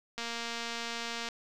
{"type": "click train", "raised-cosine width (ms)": 0.2, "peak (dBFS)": -20, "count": 259, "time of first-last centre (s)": [0.18, 1.287], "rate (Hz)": 233, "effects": []}